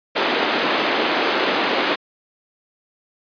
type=band-pass noise; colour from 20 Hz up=pink; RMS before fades=-20 dBFS; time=0.15-1.96 s; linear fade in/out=20 ms; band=280 to 3900 Hz; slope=24 dB/octave; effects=resampled to 11025 Hz